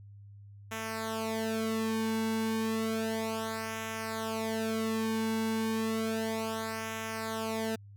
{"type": "tone with flanger", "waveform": "sawtooth", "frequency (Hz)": 222.3, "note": "A3", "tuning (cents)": 18, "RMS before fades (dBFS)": -33, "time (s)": [0.71, 7.76], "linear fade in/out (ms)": 10, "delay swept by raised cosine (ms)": [0.22, 1.62], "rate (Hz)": 0.32, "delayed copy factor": -0.8, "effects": ["added 101 Hz sine -48 dBFS peak until 7.96 s"]}